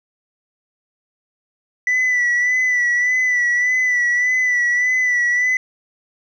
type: tone with vibrato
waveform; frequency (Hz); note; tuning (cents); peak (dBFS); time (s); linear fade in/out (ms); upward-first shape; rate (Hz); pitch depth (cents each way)
sine; 1975.5; B6; 0; -12; 1.87-5.57; 2; sine; 1.7; 39
effects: tanh soft clip ceiling -13 dBFS + 9-bit